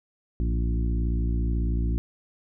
harmonic tone with a mistuned harmonic, 58.27 Hz, A#1, in tune, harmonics 1 / 2 / 3 / 4 / 5 / 6, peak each -23 / -32 / -34 / -37 / -37 / -41 dBFS, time 0.4-1.98 s, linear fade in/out 0 ms, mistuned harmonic 2, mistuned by -66 cents, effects none

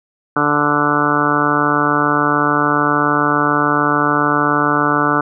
harmonic tone, 146.9 Hz, D3, 1 cent sharp, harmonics 1 / 2 / 3 / 4 / 5 / 6 / 7 / 8 / 9 / 10, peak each -25 / -19 / -23 / -25 / -25 / -23 / -23 / -19 / -19 / -20 dBFS, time 0.36-5.21 s, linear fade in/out 5 ms, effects none

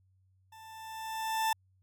40% pulse tone with level ramp, 886 Hz, A5, 12 cents sharp, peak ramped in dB -50 to -25 dBFS, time 0.52-1.53 s, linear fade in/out 5 ms, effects added 94 Hz sine -65 dBFS peak until 1.82 s

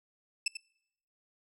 20% pulse tone with echo, 2637 Hz, E7, in tune, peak -22 dBFS, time 0.46-0.48 s, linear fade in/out 5 ms, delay 91 ms, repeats 1, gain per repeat -10 dB, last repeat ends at 0.571 s, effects noise-tail reverb RT60 0.8 s tail -25 dB re dry + low-pass 12000 Hz 12 dB/octave

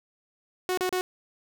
sawtooth tone bursts, 367.3 Hz, F#4, 13 cents flat, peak -21 dBFS, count 3, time 0.69-1.01 s, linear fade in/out 0 ms, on 84 ms, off 34 ms, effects none

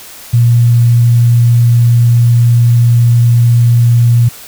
sine tone, 118.8 Hz, A#2, 33 cents sharp, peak -4 dBFS, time 0.33-4.29 s, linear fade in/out 10 ms, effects white hiss -32 dBFS RMS until 4.47 s

